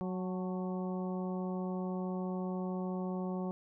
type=harmonic tone with a mistuned harmonic; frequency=184.7 Hz; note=F#3; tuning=3 cents flat; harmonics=1 / 2 / 3 / 4 / 5 / 6; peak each=-35 / -41 / -45 / -47 / -49 / -51 dBFS; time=0.01-3.51 s; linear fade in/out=0 ms; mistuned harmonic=5; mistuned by=-58 cents; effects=none